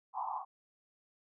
white band-pass noise, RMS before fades -38 dBFS, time 0.13-0.45 s, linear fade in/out 50 ms, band 740 to 1100 Hz, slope 96 dB/octave, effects none

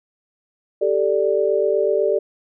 sine chord, G suspended second, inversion none, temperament equal, 392 / 440 / 587.3 Hz, G4 / A4 / D5, 0 / 0 / 0 cents, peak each -20 dBFS, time 0.81-2.19 s, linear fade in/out 10 ms, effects none

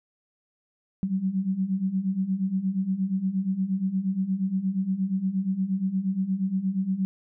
sine beating tone pair, 185 / 193.5 Hz, F#3 / G3, 0 / -22 cents, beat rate 8.5 Hz, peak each -29 / -25 dBFS, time 1.03-7.05 s, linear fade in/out 0 ms, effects none

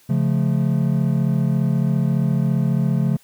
triangle chord, Db augmented, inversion none, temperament just, 138.59 / 173.24 / 216.5 Hz, Db3 / F3 / A3, 0 / -14 / -28 cents, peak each -17 / -19 / -21 dBFS, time 0.09-3.17 s, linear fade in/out 10 ms, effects white hiss -54 dBFS RMS until 3.23 s

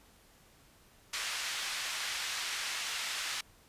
pink band-pass noise, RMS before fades -37 dBFS, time 1.13-3.41 s, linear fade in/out 5 ms, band 1700 to 6800 Hz, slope 12 dB/octave, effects pink hiss -62 dBFS RMS until 3.68 s + resampled to 32000 Hz

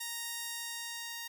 5% pulse tone pair together, 932.4 / 1864.7 Hz, A#5 / A#6, 0 / 0 cents, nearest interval octave, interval 1200 cents, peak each -29 / -33 dBFS, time 0-1.28 s, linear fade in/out 10 ms, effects none

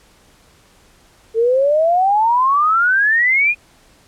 sine exponential sweep, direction up, 440 to 2489 Hz, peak -11 dBFS, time 1.34-3.55 s, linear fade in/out 50 ms, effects pink hiss -51 dBFS RMS until 4.07 s + low-pass 11000 Hz 12 dB/octave

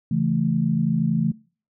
sine chord, A major, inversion first, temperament equal with one note detuned, 138.59 / 167.31 / 220 Hz, C#3 / E3 / A3, 0 / +26 / 0 cents, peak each -25 / -22 / -23 dBFS, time 0.11-1.32 s, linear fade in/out 5 ms, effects noise-tail reverb RT60 0.4 s tail -23 dB re dry

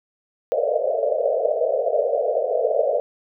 white band-pass noise, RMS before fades -21 dBFS, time 0.52-3 s, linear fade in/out 0 ms, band 450 to 670 Hz, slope 96 dB/octave, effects none

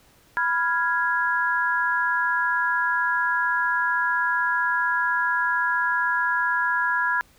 sine chord, F diminished, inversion second, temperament equal, 987.8 / 1396.9 / 1661.2 Hz, Cb6 / F6 / Ab6, 0 / 0 / 0 cents, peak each -25 / -26 / -23 dBFS, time 0.37-7.21 s, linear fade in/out 0 ms, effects pink hiss -57 dBFS RMS until 7.38 s

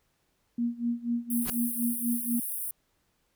sine tone with tremolo, 236.9 Hz, A#3, 28 cents sharp, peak -24 dBFS, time 0.58-2.4 s, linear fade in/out 5 ms, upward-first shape sine, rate 4.1 Hz, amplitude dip 90%
pink high-pass noise, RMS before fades -34 dBFS, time 1.3-2.71 s, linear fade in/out 5 ms, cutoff 9300 Hz, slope 96 dB/octave
pink noise with exponential growth, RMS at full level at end -28 dBFS, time 1.41-1.5 s, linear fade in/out 2 ms, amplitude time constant 19 ms
effects pink hiss -73 dBFS RMS until 3.35 s

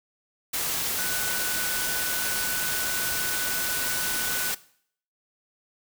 sine tone in noise, 1490 Hz, F#6, 12 cents sharp, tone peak -32 dBFS, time 0.98-4.52 s, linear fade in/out 10 ms, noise white, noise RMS -28 dBFS, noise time 0.53-4.55 s, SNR -7 dB, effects noise-tail reverb RT60 0.6 s tail -19 dB re dry

